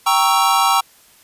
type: chord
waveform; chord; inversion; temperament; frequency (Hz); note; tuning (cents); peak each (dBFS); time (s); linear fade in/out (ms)
square; G diminished seventh; none; equal; 784 / 932.3 / 1108.7 / 1318.5; G5 / Bb5 / Db6 / Fb6; 0 / 0 / 0 / 0; -19; 0.06-0.81; 10
effects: white hiss -50 dBFS RMS until 1.23 s + resampled to 32000 Hz